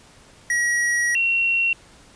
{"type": "tone pair in turn", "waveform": ["square", "sine"], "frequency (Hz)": [1910, 2732], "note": ["A#6", "F7"], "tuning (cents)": [42, -39], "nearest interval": "tritone", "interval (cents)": 619, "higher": "second", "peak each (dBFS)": [-19, -17], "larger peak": "second", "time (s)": [[0.5, 1.15], [1.15, 1.73]], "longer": "first", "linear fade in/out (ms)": 2, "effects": ["pink hiss -50 dBFS RMS until 2.15 s", "resampled to 22050 Hz"]}